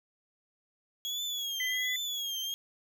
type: tone with vibrato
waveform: 35% pulse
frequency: 3322 Hz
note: G#7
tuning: in tune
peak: -31 dBFS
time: 1.05-2.54 s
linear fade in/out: 0 ms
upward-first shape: triangle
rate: 1.3 Hz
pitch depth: 110 cents each way
type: tone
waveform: sine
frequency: 2009 Hz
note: B6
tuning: 29 cents sharp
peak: -31 dBFS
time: 1.6-1.96 s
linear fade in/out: 2 ms
effects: none